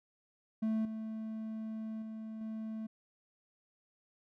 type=tone with level steps; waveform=triangle; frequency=220 Hz; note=A3; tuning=in tune; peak=-28 / -36 / -39 / -36 dBFS; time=0.62-2.87 s; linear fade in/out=10 ms; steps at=0.85 / 2.02 / 2.41 s; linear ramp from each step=2 ms; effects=none